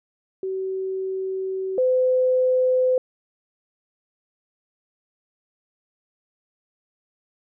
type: tone pair in turn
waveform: sine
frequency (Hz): 380 / 510.2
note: F#4 / C5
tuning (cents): +46 / -44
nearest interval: perfect fourth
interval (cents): 510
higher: second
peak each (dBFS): -24 / -16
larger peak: second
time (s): 0.43-1.78 / 1.78-2.98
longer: first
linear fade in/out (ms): 2
effects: none